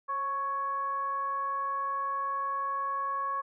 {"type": "tone with frequency modulation", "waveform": "sine", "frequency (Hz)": 1108.7, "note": "C#6", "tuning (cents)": 0, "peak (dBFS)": -29, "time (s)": [0.08, 3.42], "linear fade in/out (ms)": 20, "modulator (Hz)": 568, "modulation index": 0.34, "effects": []}